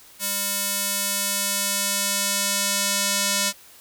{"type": "tone with band-pass filter sweep", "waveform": "square", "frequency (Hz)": 200, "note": "G3", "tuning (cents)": 35, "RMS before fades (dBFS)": -24, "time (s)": [0.19, 3.53], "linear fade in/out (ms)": 50, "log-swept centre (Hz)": [12000, 7200], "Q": 0.85, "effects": ["white hiss -49 dBFS RMS until 3.8 s"]}